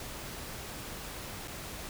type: noise with dropouts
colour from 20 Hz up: pink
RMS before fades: -42 dBFS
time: 0-1.89 s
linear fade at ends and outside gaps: 1 ms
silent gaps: 1.475-1.48 s
effects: none